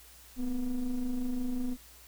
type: ring-modulated tone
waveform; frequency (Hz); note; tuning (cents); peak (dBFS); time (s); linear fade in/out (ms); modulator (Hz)
triangle; 119.2; A#2; +39; -24; 0.36-1.77; 50; 132
effects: added 60 Hz sine -58 dBFS peak until 2.07 s + white hiss -55 dBFS RMS until 2.07 s